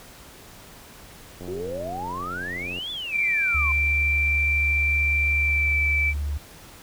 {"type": "click train", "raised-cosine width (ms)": 2, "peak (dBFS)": -25, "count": 124, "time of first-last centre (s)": [1.41, 2.786], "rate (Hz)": 89.4}
{"type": "exponential two-way sweep", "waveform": "sine", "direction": "up then down", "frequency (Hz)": [350.1, 3520, 1022], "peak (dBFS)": -29, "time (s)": [1.48, 3.72], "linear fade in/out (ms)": 2, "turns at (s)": 2.91}
{"type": "tone with pitch glide", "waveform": "sine", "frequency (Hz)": [2349, 2322], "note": ["D7", "D7"], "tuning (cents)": [0, -20], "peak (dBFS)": -20, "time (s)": [3.11, 6.14], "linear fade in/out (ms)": 50, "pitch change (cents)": -20, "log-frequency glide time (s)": [5.36, 5.8]}
{"type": "tone", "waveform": "sine", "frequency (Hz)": 72.7, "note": "D2", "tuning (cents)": -17, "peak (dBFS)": -24, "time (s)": [3.54, 6.38], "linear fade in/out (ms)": 10}
{"effects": ["pink hiss -46 dBFS RMS until 6.82 s"]}